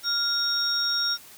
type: tone cluster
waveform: sine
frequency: 1402 / 3761 / 5550 Hz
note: F6 / A#7 / F8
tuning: +6 / +15 / -12 cents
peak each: -30 / -30 / -24 dBFS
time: 0.03-1.18 s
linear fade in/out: 50 ms
effects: white hiss -48 dBFS RMS until 1.37 s